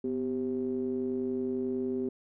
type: ring-modulated tone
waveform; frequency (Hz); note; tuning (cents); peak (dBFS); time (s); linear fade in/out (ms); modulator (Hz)
triangle; 69.3; C#2; 0; -24; 0.04-2.09; 5; 321
effects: none